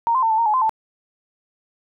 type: tone with pitch steps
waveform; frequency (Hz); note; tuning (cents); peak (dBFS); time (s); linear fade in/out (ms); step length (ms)
sine; 928 / 1039 / 902 / 877 / 925 / 850 / 1033 / 883; A#5 / C6 / A5 / A5 / A#5 / G#5 / C6 / A5; -8 / -12 / +43 / -6 / -14 / +40 / -22 / +6; -15; 0.07-0.694; 0; 78
effects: none